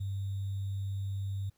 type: tone with sample-and-hold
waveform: sine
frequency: 98 Hz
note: G2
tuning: in tune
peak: -32 dBFS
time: 0-1.5 s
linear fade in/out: 10 ms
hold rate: 3675 Hz
effects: pink hiss -74 dBFS RMS until 1.57 s